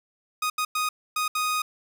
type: tone bursts at uneven times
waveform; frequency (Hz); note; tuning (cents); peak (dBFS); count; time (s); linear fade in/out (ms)
sawtooth; 1244.5; D#6; 0; -20; 5; 0.42-0.5 / 0.58-0.65 / 0.75-0.89 / 1.16-1.28 / 1.35-1.62; 5
effects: none